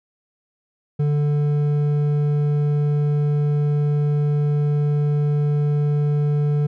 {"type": "tone with hard clipping", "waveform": "triangle", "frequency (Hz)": 146.83, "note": "D3", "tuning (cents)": 0, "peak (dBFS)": -18, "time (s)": [0.99, 6.67], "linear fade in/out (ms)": 10, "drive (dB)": 10, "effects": []}